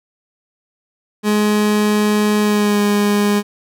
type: tone with pitch glide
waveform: 30% pulse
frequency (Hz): 210 to 205.7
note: G#3 to G#3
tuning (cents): +19 to -16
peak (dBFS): -10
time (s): 1.23-3.43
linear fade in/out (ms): 50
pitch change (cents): -35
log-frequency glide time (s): 2.41-2.81
effects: none